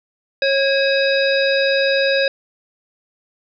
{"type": "harmonic tone with a mistuned harmonic", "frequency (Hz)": 547, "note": "C#5", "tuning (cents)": -23, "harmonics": [1, 3, 5, 7, 9], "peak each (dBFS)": [-16, -21, -23, -24, -26], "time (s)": [0.42, 2.28], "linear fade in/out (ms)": 2, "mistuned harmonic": 5, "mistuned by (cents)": -120, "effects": []}